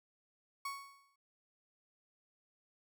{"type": "tone with exponential decay", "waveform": "35% pulse", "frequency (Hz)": 1111, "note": "C#6", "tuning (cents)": 4, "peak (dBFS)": -35, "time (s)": [0.65, 1.16], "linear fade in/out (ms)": 5, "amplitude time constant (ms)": 110, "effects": []}